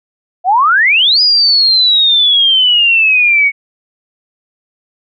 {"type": "exponential two-way sweep", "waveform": "sine", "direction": "up then down", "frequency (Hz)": [691, 4978, 2209], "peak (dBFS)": -6, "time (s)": [0.44, 3.52], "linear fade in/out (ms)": 50, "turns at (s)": 1.21, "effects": []}